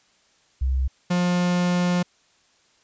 sine / 45% pulse tone pair in turn, 65.41 / 177.47 Hz, C2 / F3, 0 / +28 cents, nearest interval octave + perfect fourth, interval 1728 cents, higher second, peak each -19 dBFS, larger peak neither, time 0.61-0.88 / 1.1-2.03 s, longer second, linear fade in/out 10 ms, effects white hiss -61 dBFS RMS until 2.83 s + resampled to 16000 Hz

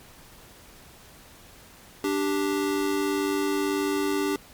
square tone pair together, 293.7 / 392 Hz, D4 / G4, 0 / 0 cents, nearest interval perfect fourth, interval 500 cents, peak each -27 dBFS, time 2.04-4.36 s, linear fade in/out 2 ms, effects pink hiss -50 dBFS RMS until 4.53 s + MP3 96 kbps

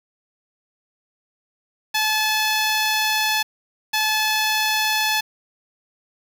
10% pulse tone bursts at uneven times, 863 Hz, A5, 34 cents flat, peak -10 dBFS, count 2, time 1.94-3.43 / 3.93-5.21 s, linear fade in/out 10 ms, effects 7-bit

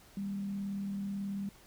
sine tone with frequency modulation, 198.5 Hz, G3, 22 cents sharp, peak -34 dBFS, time 0.17-1.49 s, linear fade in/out 2 ms, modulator 38.3 Hz, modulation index 0.24, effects pink hiss -59 dBFS RMS until 1.66 s

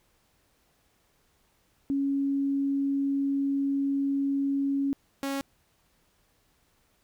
sine / sawtooth tone pair in turn, 277.2 / 275.1 Hz, C#4 / C#4, 0 / -13 cents, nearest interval unison, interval 13 cents, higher first, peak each -24 / -25 dBFS, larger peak first, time 1.9-4.93 / 5.23-5.41 s, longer first, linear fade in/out 0 ms, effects pink hiss -68 dBFS RMS until 7.03 s

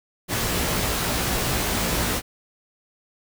pink noise with comb filter, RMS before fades -24 dBFS, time 0.28-2.22 s, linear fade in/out 50 ms, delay 17 ms, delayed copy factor +0.6, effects none

